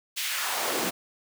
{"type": "noise with high-pass filter sweep", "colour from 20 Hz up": "pink", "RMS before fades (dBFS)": -29, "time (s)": [0.16, 0.91], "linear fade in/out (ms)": 20, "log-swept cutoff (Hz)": [3200, 220], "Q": 1.3, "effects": []}